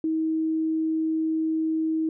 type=tone; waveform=sine; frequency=318.6 Hz; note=D#4; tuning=41 cents sharp; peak=-22 dBFS; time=0.04-2.09 s; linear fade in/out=2 ms; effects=none